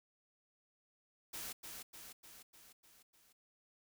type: noise with echo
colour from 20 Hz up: white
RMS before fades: -45 dBFS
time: 1.33-1.53 s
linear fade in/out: 10 ms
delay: 300 ms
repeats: 6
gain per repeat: -4 dB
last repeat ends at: 3.33 s
effects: none

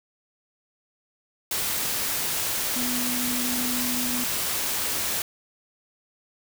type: tone in noise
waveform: sine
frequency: 246.9 Hz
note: B3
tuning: in tune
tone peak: -29 dBFS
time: 2.76-4.24 s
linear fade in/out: 2 ms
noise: white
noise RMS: -27 dBFS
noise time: 1.51-5.22 s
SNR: -5 dB
effects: none

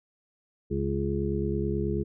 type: harmonic tone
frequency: 69.3 Hz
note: C#2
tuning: in tune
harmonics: 1 / 2 / 3 / 5 / 6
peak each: -32 / -32 / -32 / -32 / -32 dBFS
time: 0.7-2.04 s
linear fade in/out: 20 ms
effects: none

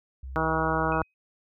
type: tone with pitch glide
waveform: sine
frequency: 65.41 to 66.59 Hz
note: C2 to C2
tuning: 0 to +31 cents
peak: -35 dBFS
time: 0.23-1.03 s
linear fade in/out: 5 ms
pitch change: +31 cents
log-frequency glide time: 0.43-0.48 s
type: harmonic tone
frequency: 160 Hz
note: D#3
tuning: 49 cents sharp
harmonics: 1 / 2 / 3 / 4 / 5 / 6 / 7 / 8 / 9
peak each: -32 / -32 / -32 / -32 / -32 / -32 / -32 / -32 / -32 dBFS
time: 0.36-1.02 s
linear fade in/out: 0 ms
type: tone with exponential decay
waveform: sine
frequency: 2521 Hz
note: D#7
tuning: 22 cents sharp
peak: -37 dBFS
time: 0.92-1.14 s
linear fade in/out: 1 ms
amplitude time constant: 46 ms
effects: none

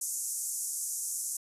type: band-pass noise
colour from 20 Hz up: pink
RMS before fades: -35 dBFS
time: 0.01-1.37 s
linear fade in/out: 5 ms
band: 6300 to 12000 Hz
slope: 48 dB/octave
effects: resampled to 32000 Hz

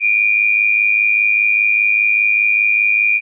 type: tone pair together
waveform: sine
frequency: 2349 / 2454 Hz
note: D7 / D#7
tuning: 0 / -25 cents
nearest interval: minor second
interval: 75 cents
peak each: -15 / -13 dBFS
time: 0-3.21 s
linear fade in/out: 50 ms
effects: none

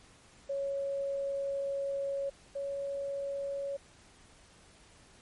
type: tone pair in turn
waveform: sine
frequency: 554.4 / 557.6 Hz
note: C#5 / C#5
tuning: 0 / +10 cents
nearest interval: unison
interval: 10 cents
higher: second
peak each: -31 / -33 dBFS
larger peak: first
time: 0.49-2.3 / 2.55-3.77 s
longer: first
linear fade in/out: 10 ms
effects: pink hiss -59 dBFS RMS until 5.21 s + MP3 48 kbps

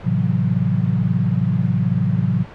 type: chord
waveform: sine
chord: F# half-diminished seventh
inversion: first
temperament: just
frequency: 111 / 133.2 / 166.5 / 185 Hz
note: A2 / C3 / E3 / F#3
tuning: +16 / +31 / +18 / 0 cents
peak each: -21 dBFS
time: 0.03-2.46 s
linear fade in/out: 50 ms
effects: pink hiss -38 dBFS RMS until 2.54 s + low-pass 2000 Hz 12 dB/octave

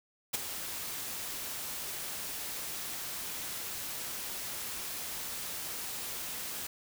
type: noise with ADSR envelope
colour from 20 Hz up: white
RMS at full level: -28 dBFS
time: 0.33-6.67 s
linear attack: 18 ms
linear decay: 12 ms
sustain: -11 dB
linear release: 5 ms
effects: none

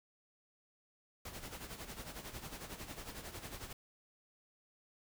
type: noise with tremolo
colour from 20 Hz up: pink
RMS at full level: -45 dBFS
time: 1.25-3.73 s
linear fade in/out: 5 ms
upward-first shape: sine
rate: 11 Hz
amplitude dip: 65%
effects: none

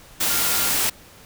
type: tone in noise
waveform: sine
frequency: 1396.9 Hz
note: F6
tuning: in tune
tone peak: -32 dBFS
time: 0.3-0.71 s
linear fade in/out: 10 ms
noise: white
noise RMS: -21 dBFS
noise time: 0.2-0.9 s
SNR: -14 dB
effects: pink hiss -47 dBFS RMS until 1.25 s

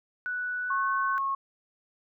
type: tone with pitch glide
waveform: sine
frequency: 1480 to 1512.8 Hz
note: F#6 to F#6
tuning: 0 to +38 cents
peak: -29 dBFS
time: 0.26-1.18 s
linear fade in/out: 0 ms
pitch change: +38 cents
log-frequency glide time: 0.61-0.91 s
type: tone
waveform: sine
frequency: 1091 Hz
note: C#6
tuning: 28 cents flat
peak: -26 dBFS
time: 0.7-1.35 s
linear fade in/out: 5 ms
effects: none

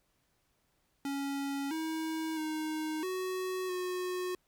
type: tone with pitch steps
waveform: square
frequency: 278.4 / 319.4 / 311.6 / 371.5 / 363.9 Hz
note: C#4 / D#4 / D#4 / F#4 / F#4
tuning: +8 / +45 / +3 / +7 / -29 cents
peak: -34 dBFS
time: 1.05-4.35 s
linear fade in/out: 2 ms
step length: 660 ms
effects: pink hiss -75 dBFS RMS until 4.47 s

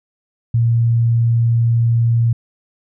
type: tone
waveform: sine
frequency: 116.54 Hz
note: A#2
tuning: in tune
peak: -11 dBFS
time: 0.54-2.33 s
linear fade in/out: 5 ms
effects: none

